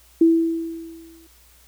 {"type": "tone with exponential decay", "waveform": "sine", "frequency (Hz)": 329.6, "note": "E4", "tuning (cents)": 0, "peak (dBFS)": -9, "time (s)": [0.21, 1.27], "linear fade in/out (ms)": 5, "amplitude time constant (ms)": 230, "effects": ["added 60 Hz sine -54 dBFS peak until 1.67 s", "white hiss -54 dBFS RMS until 1.67 s"]}